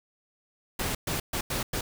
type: noise bursts at uneven times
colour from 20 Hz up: pink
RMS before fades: -30 dBFS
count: 5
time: 0.79-0.95 / 1.07-1.2 / 1.33-1.41 / 1.5-1.63 / 1.73-1.81 s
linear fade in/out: 5 ms
effects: none